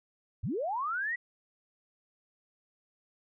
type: linear sweep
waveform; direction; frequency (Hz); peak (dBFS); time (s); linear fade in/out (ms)
sine; up; 66.4 to 1975.5; -30; 0.43-1.16; 10
effects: none